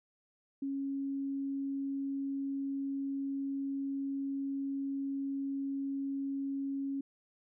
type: tone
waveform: sine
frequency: 275.1 Hz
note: C#4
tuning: 13 cents flat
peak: -33 dBFS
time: 0.62-7.01 s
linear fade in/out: 5 ms
effects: none